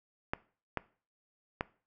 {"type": "clicks", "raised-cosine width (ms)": 0.5, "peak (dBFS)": -16, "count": 3, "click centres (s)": [0.335, 0.773, 1.609], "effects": ["noise-tail reverb RT60 0.4 s tail -20 dB re dry"]}